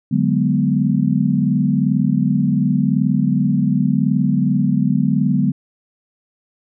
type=chord; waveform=sine; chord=G# half-diminished seventh; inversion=second; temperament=equal; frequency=146.83 / 185 / 207.7 / 246.9 Hz; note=D3 / F#3 / G#3 / B3; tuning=0 / 0 / 0 / 0 cents; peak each=-19 dBFS; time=0.11-5.52 s; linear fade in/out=10 ms; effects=none